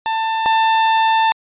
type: tone pair in turn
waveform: 40% pulse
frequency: 891 / 891 Hz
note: A5 / A5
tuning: +22 / +22 cents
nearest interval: unison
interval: 0 cents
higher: neither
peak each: -16 / -11 dBFS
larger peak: second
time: 0.06-0.46 / 0.46-1.32 s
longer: second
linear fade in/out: 0 ms
effects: resampled to 8000 Hz